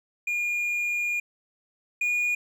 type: tone pair in turn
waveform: triangle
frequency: 2425 / 2442 Hz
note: D#7 / D#7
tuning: -45 / -33 cents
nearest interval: unison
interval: 12 cents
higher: second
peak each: -23 / -21 dBFS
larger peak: second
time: 0.27-1.2 / 2.01-2.35 s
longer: first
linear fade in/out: 5 ms
effects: none